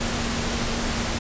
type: tone in noise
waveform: sine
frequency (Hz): 232.9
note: A#3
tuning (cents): -1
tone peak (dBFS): -31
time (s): 0-1.19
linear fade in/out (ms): 10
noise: pink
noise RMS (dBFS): -26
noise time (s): 0-1.19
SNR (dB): -8
effects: resampled to 16000 Hz